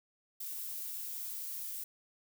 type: noise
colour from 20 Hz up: violet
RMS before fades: -41 dBFS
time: 0.4-1.84 s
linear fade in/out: 5 ms
effects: none